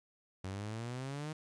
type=exponential sweep; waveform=sawtooth; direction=up; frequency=92.5 to 157.8 Hz; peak=-35 dBFS; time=0.44-1.33 s; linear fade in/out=5 ms; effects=resampled to 22050 Hz + 12-bit